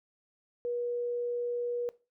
sine tone, 482 Hz, B4, 42 cents flat, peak -30 dBFS, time 0.65-1.89 s, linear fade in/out 0 ms, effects noise-tail reverb RT60 0.3 s tail -19 dB re dry

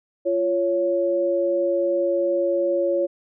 sine tone pair together, 346.3 / 556.4 Hz, F4 / C#5, -15 / +6 cents, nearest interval minor sixth, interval 821 cents, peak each -23 / -20 dBFS, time 0.25-3.07 s, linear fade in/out 20 ms, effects none

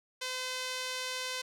sawtooth tone with band-pass filter, 511 Hz, C5, 41 cents flat, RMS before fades -37 dBFS, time 0.21-1.42 s, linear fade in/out 10 ms, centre 4300 Hz, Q 0.84, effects none

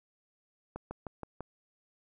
slowing click train, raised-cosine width 1 ms, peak -25 dBFS, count 5, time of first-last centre 0.76-1.407 s, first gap 150 ms, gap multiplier 1.05, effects none

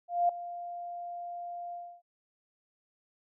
sine tone with ADSR envelope, 698.5 Hz, F5, in tune, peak -21 dBFS, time 0.08-2.02 s, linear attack 210 ms, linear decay 4 ms, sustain -16 dB, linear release 290 ms, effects none

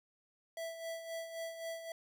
square tone with tremolo, 659.3 Hz, E5, in tune, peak -39 dBFS, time 0.57-1.92 s, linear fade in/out 2 ms, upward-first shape sine, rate 3.8 Hz, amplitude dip 60%, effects none

